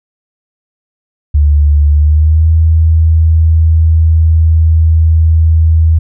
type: tone with pitch glide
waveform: sine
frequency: 73.42 to 80.53 Hz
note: D2 to E2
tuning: 0 to -40 cents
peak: -4 dBFS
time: 1.34-5.99 s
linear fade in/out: 10 ms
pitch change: +160 cents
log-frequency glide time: 1.9-2.49 s
effects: none